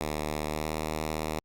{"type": "tone with pitch glide", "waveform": "5% pulse", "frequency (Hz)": [76, 77.78], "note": ["D#2", "D#2"], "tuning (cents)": [-40, 0], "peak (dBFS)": -19, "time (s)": [0.01, 1.39], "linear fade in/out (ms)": 0, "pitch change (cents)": 40, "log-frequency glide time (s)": [0.46, 0.7], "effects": ["Opus 48 kbps"]}